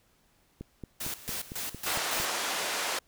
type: click train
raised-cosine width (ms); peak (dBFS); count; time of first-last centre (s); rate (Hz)
3; -26; 8; 0.61-2.201; 4.4
type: noise with tremolo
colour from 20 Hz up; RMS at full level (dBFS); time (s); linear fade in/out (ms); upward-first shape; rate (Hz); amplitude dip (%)
white; -35; 1-2.26; 10; square; 3.6; 80
type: band-pass noise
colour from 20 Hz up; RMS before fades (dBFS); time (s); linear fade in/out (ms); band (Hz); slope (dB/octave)
pink; -32; 1.86-2.99; 5; 590 to 10000; 12
effects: pink hiss -67 dBFS RMS until 3.07 s